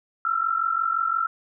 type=tone pair together; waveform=sine; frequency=1321.2 / 1367 Hz; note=E6 / F6; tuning=+4 / -37 cents; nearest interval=minor second; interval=59 cents; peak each=-24 dBFS; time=0.25-1.27 s; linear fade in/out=2 ms; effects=none